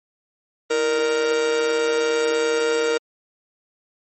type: tone with amplitude modulation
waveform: 45% pulse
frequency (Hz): 466.2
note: A#4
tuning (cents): 0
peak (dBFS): -15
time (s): 0.7-2.98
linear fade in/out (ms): 10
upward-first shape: sine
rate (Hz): 141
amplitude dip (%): 65
effects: MP3 32 kbps